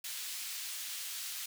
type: high-pass noise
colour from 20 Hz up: pink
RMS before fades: -41 dBFS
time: 0.04-1.46 s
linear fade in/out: 5 ms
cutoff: 3000 Hz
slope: 12 dB/octave
effects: none